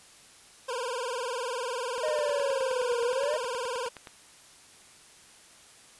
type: tone with vibrato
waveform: 25% pulse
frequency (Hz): 493.9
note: B4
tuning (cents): 0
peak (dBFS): -27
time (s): 0.68-3.89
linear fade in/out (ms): 10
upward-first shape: sine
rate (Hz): 20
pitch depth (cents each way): 130
type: click train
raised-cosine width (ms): 0.3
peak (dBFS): -26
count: 21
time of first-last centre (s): 1.98-4.072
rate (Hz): 9.56
type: linear two-way sweep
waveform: triangle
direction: down then up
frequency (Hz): 621 to 466.2 to 621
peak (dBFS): -25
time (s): 2.03-3.37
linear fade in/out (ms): 5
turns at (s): 3.03
effects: white hiss -54 dBFS RMS until 5.99 s + resampled to 24000 Hz